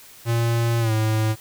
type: tone with pitch glide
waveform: square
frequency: 116.54 to 109.37 Hz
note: A#2 to A2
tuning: 0 to -10 cents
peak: -19 dBFS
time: 0.25-1.36 s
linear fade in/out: 50 ms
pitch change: -110 cents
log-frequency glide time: 0.8-0.92 s
effects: white hiss -46 dBFS RMS until 1.4 s